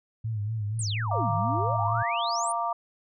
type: tone with vibrato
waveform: sine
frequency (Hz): 107.6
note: A2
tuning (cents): -38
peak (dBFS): -27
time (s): 0.24-2.03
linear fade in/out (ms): 10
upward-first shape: sine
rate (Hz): 4.2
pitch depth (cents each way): 86
type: exponential two-way sweep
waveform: sine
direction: down then up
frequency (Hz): 9610 to 138.59 to 9610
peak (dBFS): -31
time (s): 0.79-2.52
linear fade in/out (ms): 2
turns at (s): 1.32
type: chord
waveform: sine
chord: Bb major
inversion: second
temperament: equal with one note detuned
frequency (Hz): 692 / 932.3 / 1174.7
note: F5 / Bb5 / D6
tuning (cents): -16 / 0 / 0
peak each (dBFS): -30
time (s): 1.11-2.73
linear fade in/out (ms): 5
effects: none